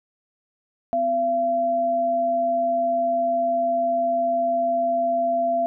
sine tone pair together, 254.1 / 680 Hz, B3 / F5, +49 / -46 cents, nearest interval octave + perfect fourth, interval 1705 cents, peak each -31 / -19 dBFS, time 0.93-5.66 s, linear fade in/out 0 ms, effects none

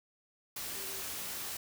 sine tone in noise, 386.9 Hz, G4, 23 cents flat, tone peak -51 dBFS, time 0.75-1.02 s, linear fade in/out 5 ms, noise white, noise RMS -40 dBFS, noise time 0.56-1.57 s, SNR -14 dB, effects none

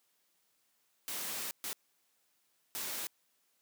white noise bursts at uneven times, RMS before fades -39 dBFS, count 3, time 1.08-1.51 / 1.64-1.73 / 2.75-3.07 s, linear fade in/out 0 ms, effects white hiss -75 dBFS RMS until 3.61 s + high-pass 150 Hz 12 dB/octave

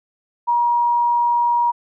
sine tone, 953 Hz, A#5, 38 cents sharp, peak -14 dBFS, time 0.47-1.72 s, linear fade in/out 20 ms, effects none

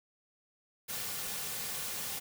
white noise with comb filter, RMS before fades -38 dBFS, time 0.88-2.2 s, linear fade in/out 20 ms, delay 3.1 ms, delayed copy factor -0.5, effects none

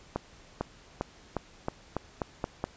accelerating click train, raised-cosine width 1 ms, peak -15 dBFS, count 9, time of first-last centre 0.16-2.64 s, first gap 450 ms, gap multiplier 0.89, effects pink hiss -55 dBFS RMS until 2.76 s + resampled to 16000 Hz

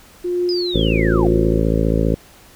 sine tone with tremolo, 355.1 Hz, F4, 29 cents sharp, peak -15 dBFS, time 0.24-1.6 s, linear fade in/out 10 ms, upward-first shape triangle, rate 1.2 Hz, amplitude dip 80%
sine linear sweep, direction down, 5090 to 632 Hz, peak -23 dBFS, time 0.49-1.27 s, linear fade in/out 0 ms
harmonic tone, 55 Hz, A1, in tune, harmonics 1 / 2 / 3 / 4 / 5 / 6 / 7 / 8 / 9 / 10, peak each -19 / -23 / -21 / -24 / -23 / -28 / -26 / -26 / -25 / -28 dBFS, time 0.74-2.15 s, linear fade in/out 10 ms
effects pink hiss -46 dBFS RMS until 2.55 s

